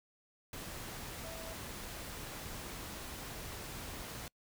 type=tone in noise; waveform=sine; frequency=652 Hz; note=E5; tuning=19 cents flat; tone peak=-48 dBFS; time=1.24-1.53 s; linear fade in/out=2 ms; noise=pink; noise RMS=-45 dBFS; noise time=0.53-4.28 s; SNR=-6 dB; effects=noise-tail reverb RT60 0.1 s tail -26 dB re dry

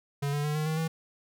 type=tone with pitch steps; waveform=square; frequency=142 / 145.74 / 149.58 / 153.52 / 157.56 / 161.71 Hz; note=C#3 / D3 / D3 / D#3 / D#3 / E3; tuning=+42 / -13 / +32 / -23 / +22 / -33 cents; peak=-28 dBFS; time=0.22-0.88 s; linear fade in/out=10 ms; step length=110 ms; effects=none

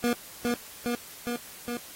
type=tone with echo; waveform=25% pulse; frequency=240 Hz; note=B3; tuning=49 cents flat; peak=-19 dBFS; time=0.04-0.13 s; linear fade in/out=0 ms; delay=410 ms; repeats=4; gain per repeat=-2 dB; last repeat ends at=1.77 s; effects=white hiss -46 dBFS RMS until 1.95 s + AAC 48 kbps

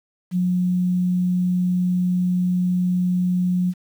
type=tone; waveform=sine; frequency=180.4 Hz; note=F#3; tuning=44 cents flat; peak=-17 dBFS; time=0.31-3.74 s; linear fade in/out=50 ms; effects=8-bit

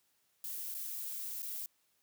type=noise with dropouts; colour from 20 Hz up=violet; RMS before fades=-41 dBFS; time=0.44-1.66 s; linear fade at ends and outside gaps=2 ms; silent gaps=0.743-0.748 / 1.422-1.427 s; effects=white hiss -75 dBFS RMS until 2.02 s + high-pass 60 Hz 12 dB/octave

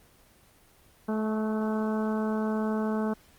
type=harmonic tone with a mistuned harmonic; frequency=216.6 Hz; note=A3; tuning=27 cents flat; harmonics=1 / 2 / 3 / 4 / 5 / 6 / 7; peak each=-27 / -33 / -37 / -39 / -41 / -43 / -44 dBFS; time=1.08-3.14 s; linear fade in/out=10 ms; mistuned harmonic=5; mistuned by=+26 cents; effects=pink hiss -59 dBFS RMS until 3.38 s + Opus 24 kbps

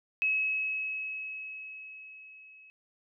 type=tone with level ramp; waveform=sine; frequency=2570 Hz; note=E7; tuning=45 cents flat; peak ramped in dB=-24 to -52 dBFS; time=0.22-2.7 s; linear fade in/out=0 ms; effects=none

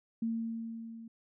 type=tone with level ramp; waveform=sine; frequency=227.6 Hz; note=A#3; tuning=41 cents flat; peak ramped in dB=-29 to -45 dBFS; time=0.22-1.08 s; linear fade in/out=5 ms; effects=none

